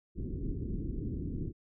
pink low-pass noise, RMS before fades -36 dBFS, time 0.15-1.53 s, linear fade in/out 50 ms, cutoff 380 Hz, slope 48 dB/octave, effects none

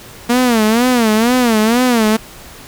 sawtooth tone with vibrato, 233.1 Hz, A#3, in tune, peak -6 dBFS, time 0.29-2.17 s, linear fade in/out 10 ms, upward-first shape sine, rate 2.1 Hz, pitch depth 150 cents each way, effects pink hiss -36 dBFS RMS until 2.67 s

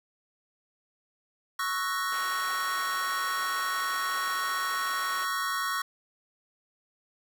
square chord, F# dominant seventh, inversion second, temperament equal, 1108.7 / 1318.5 / 1480 / 1864.7 Hz, C#6 / E6 / F#6 / A#6, 0 / 0 / 0 / 0 cents, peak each -32 / -36 / -36 / -36 dBFS, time 1.59-5.82 s, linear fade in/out 5 ms
white band-pass noise, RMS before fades -44 dBFS, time 2.12-5.25 s, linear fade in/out 2 ms, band 450 to 2200 Hz, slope 12 dB/octave
effects none

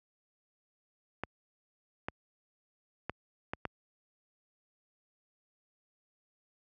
clicks, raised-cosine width 0.5 ms, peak -19 dBFS, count 5, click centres 1.236 / 2.085 / 3.096 / 3.535 / 3.653 s, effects high-pass 60 Hz 12 dB/octave

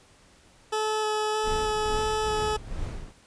20% pulse tone with vibrato, 430 Hz, A4, 40 cents flat, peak -20 dBFS, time 0.72-2.57 s, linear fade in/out 10 ms, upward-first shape square, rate 1.6 Hz, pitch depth 8 cents each way
brown noise with tremolo, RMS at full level -31 dBFS, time 1.43-3.13 s, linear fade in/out 50 ms, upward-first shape triangle, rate 2.3 Hz, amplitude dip 70%
effects pink hiss -57 dBFS RMS until 3.26 s + resampled to 22050 Hz

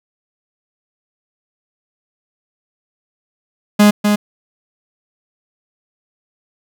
45% pulse tone with echo, 207.7 Hz, G#3, in tune, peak -6 dBFS, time 3.79-3.91 s, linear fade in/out 10 ms, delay 250 ms, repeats 1, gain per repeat -5 dB, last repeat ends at 4.16 s, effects none

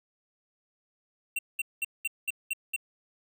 square tone bursts, 2729 Hz, F7, 41 cents flat, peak -28 dBFS, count 7, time 1.36-2.763 s, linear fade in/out 5 ms, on 29 ms, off 200 ms, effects none

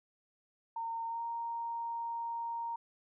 sine tone with pitch glide, 916 to 929.9 Hz, A#5 to A#5, -31 to -5 cents, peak -35 dBFS, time 0.76-2.76 s, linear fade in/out 5 ms, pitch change +26 cents, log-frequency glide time 1.07-1.22 s, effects none

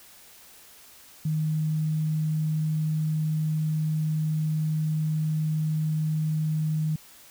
sine tone, 155.5 Hz, D#3, 1 cent flat, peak -23 dBFS, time 1.25-6.96 s, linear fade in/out 5 ms, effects white hiss -51 dBFS RMS until 7.3 s

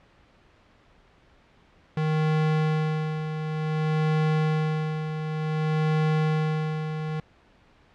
square tone with tremolo, 155.56 Hz, D#3, in tune, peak -21 dBFS, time 1.97-7.2 s, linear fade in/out 2 ms, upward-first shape sine, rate 0.55 Hz, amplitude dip 60%, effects pink hiss -58 dBFS RMS until 7.94 s + low-pass 3000 Hz 12 dB/octave

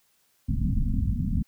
pink low-pass noise, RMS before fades -25 dBFS, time 0.48-1.43 s, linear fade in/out 10 ms, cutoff 260 Hz, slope 96 dB/octave, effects white hiss -67 dBFS RMS until 1.47 s

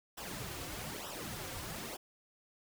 pink noise with flanger, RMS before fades -43 dBFS, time 0.17-1.97 s, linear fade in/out 10 ms, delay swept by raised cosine 0.44 to 4.84 ms, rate 1.1 Hz, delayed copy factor -0.75, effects none

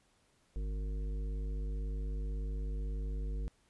harmonic tone, 50.9 Hz, G#1, 34 cents flat, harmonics 1 / 3 / 5 / 7 / 9, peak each -34 / -48 / -53 / -56 / -54 dBFS, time 0.56-3.48 s, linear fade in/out 0 ms, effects pink hiss -71 dBFS RMS until 3.69 s + resampled to 24000 Hz

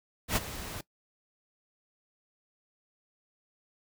pink noise with ADSR envelope, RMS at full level -26 dBFS, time 0.28-0.81 s, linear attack 82 ms, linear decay 27 ms, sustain -14 dB, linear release 4 ms, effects noise-tail reverb RT60 0.1 s tail -20 dB re dry

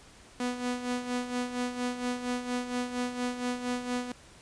sawtooth tone with tremolo, 246.9 Hz, B3, in tune, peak -24 dBFS, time 0.4-4.12 s, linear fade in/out 2 ms, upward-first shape sine, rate 4.3 Hz, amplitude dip 65%, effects pink hiss -54 dBFS RMS until 4.41 s + resampled to 22050 Hz

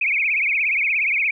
sine tone with vibrato, 2349 Hz, D7, in tune, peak -17 dBFS, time 0.01-1.31 s, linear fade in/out 5 ms, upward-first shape triangle, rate 17 Hz, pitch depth 200 cents each way, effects none

